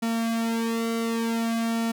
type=tone with flanger; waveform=sawtooth; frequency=228.6 Hz; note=A#3; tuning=34 cents flat; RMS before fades=-26 dBFS; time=0.02-1.92 s; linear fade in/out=10 ms; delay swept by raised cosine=1.9 to 3.2 ms; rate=0.55 Hz; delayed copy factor=-0.9; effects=none